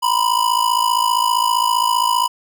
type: ring-modulated tone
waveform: square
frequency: 987.8 Hz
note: B5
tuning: in tune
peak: -12 dBFS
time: 0.02-2.28 s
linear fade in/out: 20 ms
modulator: 27.6 Hz
effects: none